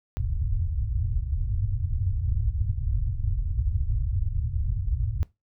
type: low-pass noise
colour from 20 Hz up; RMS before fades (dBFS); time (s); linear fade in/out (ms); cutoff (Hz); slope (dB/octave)
white; -26; 0.17-5.23; 0; 110; 48
effects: noise-tail reverb RT60 0.2 s tail -19 dB re dry